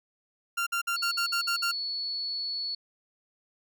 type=tone bursts; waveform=30% pulse; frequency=1386 Hz; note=F6; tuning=14 cents flat; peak=-24 dBFS; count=8; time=0.57-1.717 s; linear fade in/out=10 ms; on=97 ms; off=53 ms
type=tone; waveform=sine; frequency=4412 Hz; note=C#8; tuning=9 cents flat; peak=-30 dBFS; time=0.96-2.75 s; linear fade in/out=5 ms
effects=none